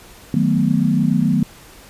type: chord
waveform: sine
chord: B dominant seventh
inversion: first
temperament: equal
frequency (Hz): 155.56 / 185 / 220 / 246.9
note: D#3 / F#3 / A3 / B3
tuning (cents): 0 / 0 / 0 / 0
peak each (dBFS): -19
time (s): 0.34-1.43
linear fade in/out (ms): 2
effects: pink hiss -43 dBFS RMS until 1.89 s + resampled to 32000 Hz